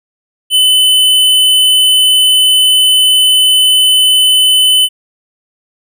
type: tone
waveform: square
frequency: 3021 Hz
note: F#7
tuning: 35 cents sharp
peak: -6 dBFS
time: 0.5-4.89 s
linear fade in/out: 50 ms
effects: none